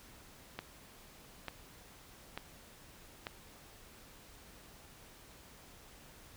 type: click train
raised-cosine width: 0.3 ms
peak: -23 dBFS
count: 4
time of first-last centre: 0.59-3.269 s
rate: 1.12 Hz
effects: pink hiss -57 dBFS RMS until 6.36 s

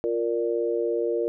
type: chord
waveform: sine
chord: Bb major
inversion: second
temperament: equal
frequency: 349.2 / 466.2 / 587.3 Hz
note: F4 / Bb4 / D5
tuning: 0 / 0 / 0 cents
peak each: -27 / -25 / -31 dBFS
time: 0.04-1.28 s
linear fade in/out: 0 ms
effects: none

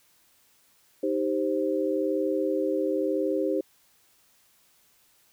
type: chord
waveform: sine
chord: C minor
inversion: first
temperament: equal with one note detuned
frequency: 311.1 / 392 / 525.1 Hz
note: Eb4 / G4 / C5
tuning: 0 / 0 / +6 cents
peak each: -28 dBFS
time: 1.03-3.61 s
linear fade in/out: 5 ms
effects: white hiss -63 dBFS RMS until 5.32 s

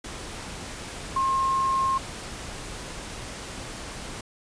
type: tone in noise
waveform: sine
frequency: 1068 Hz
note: C6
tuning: 35 cents sharp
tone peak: -21 dBFS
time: 1.16-1.98 s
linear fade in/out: 5 ms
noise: pink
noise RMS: -37 dBFS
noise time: 0.04-4.21 s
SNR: +13 dB
effects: resampled to 22050 Hz

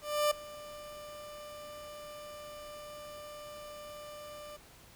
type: tone with ADSR envelope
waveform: 30% pulse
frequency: 594 Hz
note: D5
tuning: 20 cents sharp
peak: -22 dBFS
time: 0.01-4.57 s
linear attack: 300 ms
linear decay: 6 ms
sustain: -20 dB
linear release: 13 ms
effects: pink hiss -57 dBFS RMS until 4.95 s

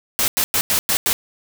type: noise bursts at uneven times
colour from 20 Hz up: white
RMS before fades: -18 dBFS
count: 6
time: 0.19-0.28 / 0.37-0.44 / 0.54-0.61 / 0.7-0.79 / 0.89-0.97 / 1.06-1.13 s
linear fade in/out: 0 ms
effects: none

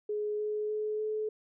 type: tone with pitch steps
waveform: sine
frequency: 420 / 423.4 / 426.8 / 430.3 Hz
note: G#4 / G#4 / G#4 / A4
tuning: +19 / +33 / +47 / -39 cents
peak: -30 dBFS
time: 0.09-1.29 s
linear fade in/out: 5 ms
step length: 300 ms
effects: none

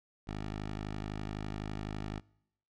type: tone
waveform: 10% pulse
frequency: 51.91 Hz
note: G#1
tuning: in tune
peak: -29 dBFS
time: 0.27-2.2 s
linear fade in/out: 10 ms
effects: noise-tail reverb RT60 0.8 s tail -25 dB re dry + low-pass 5000 Hz 12 dB/octave

